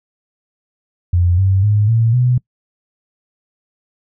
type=tone with pitch steps; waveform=sine; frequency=88 / 95.96 / 104.65 / 114.12 / 124.45 Hz; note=F2 / G2 / G#2 / A#2 / B2; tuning=+14 / -36 / +14 / -36 / +14 cents; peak=-10 dBFS; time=1.13-2.38 s; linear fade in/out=5 ms; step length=250 ms; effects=noise-tail reverb RT60 0.1 s tail -24 dB re dry